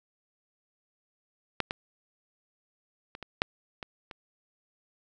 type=clicks; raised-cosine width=0.3 ms; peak=-10 / -15 / -25 / -23 / -7 / -21 / -25 dBFS; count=7; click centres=1.603 / 1.709 / 3.151 / 3.227 / 3.419 / 3.828 / 4.112 s; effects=none